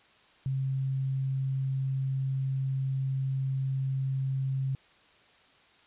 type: tone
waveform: sine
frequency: 133.8 Hz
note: C3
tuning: 39 cents sharp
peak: -27 dBFS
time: 0.46-4.75 s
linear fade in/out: 0 ms
effects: white hiss -60 dBFS RMS until 5.86 s + resampled to 8000 Hz

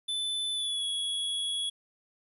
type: tone with pitch glide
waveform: square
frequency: 3509 to 3352 Hz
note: A7 to G#7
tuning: -5 to +15 cents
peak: -30 dBFS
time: 0.08-1.7 s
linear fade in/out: 10 ms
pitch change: -80 cents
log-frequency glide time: 0.53-0.85 s
effects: resampled to 32000 Hz + 11-bit

